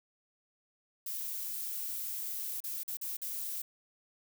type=noise with dropouts; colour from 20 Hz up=violet; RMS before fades=-38 dBFS; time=1.06-3.62 s; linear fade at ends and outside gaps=5 ms; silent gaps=2.604-2.639 / 2.834-2.878 / 2.971-3.013 / 3.17-3.217 s; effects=none